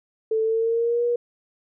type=tone with pitch glide; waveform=sine; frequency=441.6 to 478.8 Hz; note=A4 to A#4; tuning=+6 to +46 cents; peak=-19 dBFS; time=0.31-1.16 s; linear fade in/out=5 ms; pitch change=+140 cents; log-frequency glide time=0.42-1.04 s; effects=none